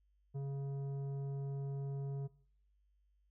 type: tone with tanh clipping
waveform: sine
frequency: 138.59 Hz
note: C#3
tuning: in tune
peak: -39 dBFS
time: 0.34-2.28 s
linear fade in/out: 20 ms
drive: 10 dB
effects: noise-tail reverb RT60 0.6 s tail -21 dB re dry + added 50 Hz sine -70 dBFS peak until 3.3 s